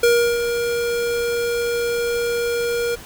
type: tone with ADSR envelope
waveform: square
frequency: 473.4 Hz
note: A#4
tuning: 27 cents sharp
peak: -12 dBFS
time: 0.03-2.96 s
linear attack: 5 ms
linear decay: 340 ms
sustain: -8 dB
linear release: 18 ms
effects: pink hiss -39 dBFS RMS until 3.05 s